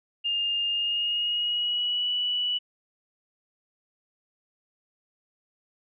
sine tone with pitch glide, 2817 to 2952 Hz, F7 to F#7, +14 to -5 cents, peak -24 dBFS, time 0.24-2.59 s, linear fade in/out 20 ms, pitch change +81 cents, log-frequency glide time 0.67-2.1 s, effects none

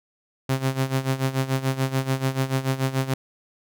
sawtooth tone with tremolo, 132.9 Hz, C3, 27 cents sharp, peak -15 dBFS, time 0.49-3.14 s, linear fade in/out 5 ms, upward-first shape sine, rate 6.9 Hz, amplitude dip 80%, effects none

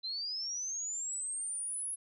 sine linear sweep, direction up, 4004 to 10630 Hz, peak -35 dBFS, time 0.03-1.96 s, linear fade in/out 20 ms, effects none

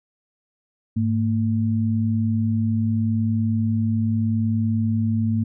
sine tone pair together, 104.79 / 225.6 Hz, G#2 / A3, +16 / +44 cents, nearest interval octave + minor second, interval 1328 cents, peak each -21 dBFS, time 0.96-5.44 s, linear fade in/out 10 ms, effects none

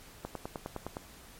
click train, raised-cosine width 1 ms, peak -22 dBFS, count 8, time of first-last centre 0.25-0.969 s, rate 9.74 Hz, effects pink hiss -53 dBFS RMS until 1.39 s + MP3 64 kbps

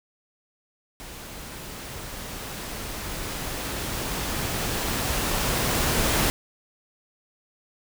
pink noise with level ramp, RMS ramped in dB -40 to -22 dBFS, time 1-6.3 s, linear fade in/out 0 ms, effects none

